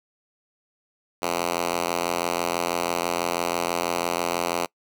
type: tone with high-pass filter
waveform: 5% pulse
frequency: 86.1 Hz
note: F2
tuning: 24 cents flat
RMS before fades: -26 dBFS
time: 1.22-4.66 s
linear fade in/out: 5 ms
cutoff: 310 Hz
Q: 0.59
effects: noise-tail reverb RT60 0.1 s tail -24 dB re dry